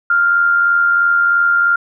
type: tone with amplitude modulation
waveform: sine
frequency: 1396.9 Hz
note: F6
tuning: in tune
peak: -8 dBFS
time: 0.1-1.76 s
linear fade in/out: 5 ms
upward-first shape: sine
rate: 83 Hz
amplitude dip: 40%
effects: none